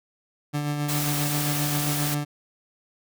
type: tone with tremolo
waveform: 30% pulse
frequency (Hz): 146.83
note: D3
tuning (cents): 0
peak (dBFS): -21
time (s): 0.53-2.25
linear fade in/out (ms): 20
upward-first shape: sine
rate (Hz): 7.5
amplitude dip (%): 35
type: noise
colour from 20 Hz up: white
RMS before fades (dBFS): -29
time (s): 0.88-2.15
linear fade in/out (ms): 10
effects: none